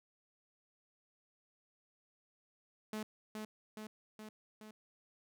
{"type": "tone with echo", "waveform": "sawtooth", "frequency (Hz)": 215.1, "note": "A3", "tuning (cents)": -39, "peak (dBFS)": -35, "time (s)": [2.93, 3.03], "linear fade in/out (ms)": 2, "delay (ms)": 420, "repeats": 4, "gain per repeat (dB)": -3, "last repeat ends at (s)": 4.71, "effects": []}